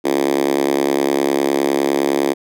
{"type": "tone with high-pass filter", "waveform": "5% pulse", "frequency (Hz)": 69.8, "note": "C#2", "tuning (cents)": 13, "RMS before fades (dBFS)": -17, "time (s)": [0.04, 2.34], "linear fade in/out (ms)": 20, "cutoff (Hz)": 320, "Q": 3.3, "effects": []}